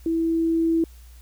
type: tone with level ramp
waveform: sine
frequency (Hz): 328.7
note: E4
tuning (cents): -5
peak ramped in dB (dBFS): -20 to -17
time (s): 0.06-0.84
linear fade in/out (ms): 2
effects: added 60 Hz sine -43 dBFS peak until 1.21 s + white hiss -56 dBFS RMS until 1.21 s